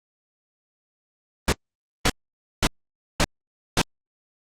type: noise bursts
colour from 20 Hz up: pink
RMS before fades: -18 dBFS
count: 5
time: 1.48-3.815 s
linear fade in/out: 0 ms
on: 43 ms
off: 530 ms
effects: low-pass 8000 Hz 12 dB/octave + Opus 24 kbps